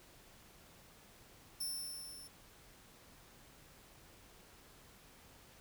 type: tone with level ramp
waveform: 10% pulse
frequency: 5370 Hz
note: E8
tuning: 31 cents sharp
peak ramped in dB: -31 to -46 dBFS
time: 1.6-2.28 s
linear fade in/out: 10 ms
effects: pink hiss -61 dBFS RMS until 5.6 s